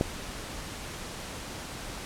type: click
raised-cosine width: 2 ms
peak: -10 dBFS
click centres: 0.011 s
effects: pink hiss -39 dBFS RMS until 2.05 s + low-pass 10000 Hz 12 dB/octave